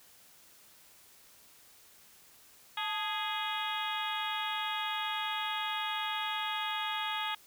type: harmonic tone with a mistuned harmonic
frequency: 415.3 Hz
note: G#4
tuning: in tune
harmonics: 2 / 3 / 4 / 5 / 6 / 7 / 8 / 9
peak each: -37 / -39 / -41 / -43 / -43 / -44 / -39 / -44 dBFS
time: 2.77-7.35 s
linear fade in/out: 5 ms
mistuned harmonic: 2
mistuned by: +83 cents
effects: white hiss -59 dBFS RMS until 7.46 s